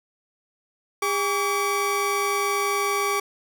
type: tone pair together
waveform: 30% pulse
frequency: 404.1 / 1143 Hz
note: G#4 / D6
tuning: -47 / -47 cents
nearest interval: octave + tritone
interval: 1800 cents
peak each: -23 / -21 dBFS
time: 1.02-3.2 s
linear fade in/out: 5 ms
effects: none